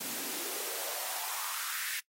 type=noise with high-pass filter sweep; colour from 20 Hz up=white; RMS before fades=-37 dBFS; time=0-2 s; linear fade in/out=10 ms; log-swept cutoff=210 to 1900 Hz; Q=3.1; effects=noise-tail reverb RT60 0.1 s tail -21 dB re dry + AAC 48 kbps